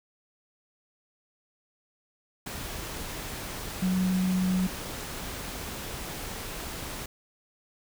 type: tone in noise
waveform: sine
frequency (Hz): 185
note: F#3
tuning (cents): 0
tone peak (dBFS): -23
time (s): 3.82-4.67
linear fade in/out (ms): 5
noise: pink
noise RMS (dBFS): -37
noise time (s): 2.46-7.06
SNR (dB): +11
effects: none